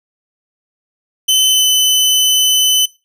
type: tone with pitch glide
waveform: sawtooth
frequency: 3045 to 3024 Hz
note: F#7 to F#7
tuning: +49 to +37 cents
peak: -6 dBFS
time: 1.28-2.86 s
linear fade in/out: 10 ms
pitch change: -12 cents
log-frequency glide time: 1.49-1.66 s
effects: noise-tail reverb RT60 0.3 s tail -22 dB re dry